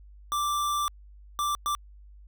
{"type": "tone bursts at uneven times", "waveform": "square", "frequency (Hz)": 1174.7, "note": "D6", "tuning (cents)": 0, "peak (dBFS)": -26, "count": 3, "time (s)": [[0.32, 0.88], [1.39, 1.55], [1.66, 1.75]], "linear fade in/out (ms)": 0, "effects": ["added 50 Hz sine -47 dBFS peak until 2.27 s"]}